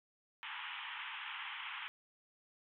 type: band-pass noise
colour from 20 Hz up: white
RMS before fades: -45 dBFS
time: 0.43-1.88 s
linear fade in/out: 0 ms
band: 830 to 3300 Hz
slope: 96 dB/octave
effects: none